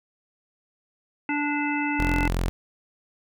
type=harmonic tone; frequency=292.2 Hz; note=D4; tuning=9 cents flat; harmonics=1 / 3 / 5 / 7 / 9; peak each=-26 / -30 / -33 / -31 / -32 dBFS; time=1.29-2.28 s; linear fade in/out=2 ms
type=tone; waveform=sawtooth; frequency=43.65 Hz; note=F1; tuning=in tune; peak=-19 dBFS; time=1.99-2.49 s; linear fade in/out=0 ms
effects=none